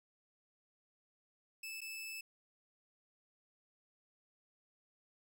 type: tone with dropouts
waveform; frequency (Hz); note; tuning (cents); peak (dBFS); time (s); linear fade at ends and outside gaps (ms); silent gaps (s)
sawtooth; 2624; E7; -9; -40; 1.63-2.21; 5; 1.807-1.815
effects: none